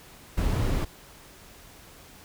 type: noise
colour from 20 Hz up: brown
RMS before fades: -25 dBFS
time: 0.37-0.85 s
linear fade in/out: 10 ms
effects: pink hiss -50 dBFS RMS until 2.24 s